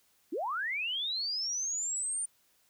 sine linear sweep, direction up, 261.6 to 9130 Hz, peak -31 dBFS, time 0.32-2.26 s, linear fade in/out 10 ms, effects white hiss -69 dBFS RMS until 2.69 s

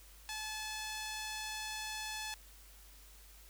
sawtooth tone with band-pass filter, 863 Hz, A5, 34 cents flat, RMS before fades -42 dBFS, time 0.29-2.34 s, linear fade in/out 0 ms, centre 5300 Hz, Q 0.59, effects added 50 Hz sine -57 dBFS peak until 3.49 s + white hiss -60 dBFS RMS until 3.49 s

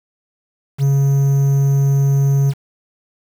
triangle tone with quantisation, 138.59 Hz, C#3, in tune, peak -9 dBFS, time 0.78-2.54 s, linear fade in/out 50 ms, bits 6, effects none

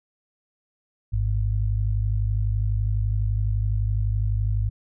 sine tone pair together, 51.9 / 103.8 Hz, G#1 / G#2, 0 / 0 cents, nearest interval octave, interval 1200 cents, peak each -23 dBFS, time 1.12-4.7 s, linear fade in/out 20 ms, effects none

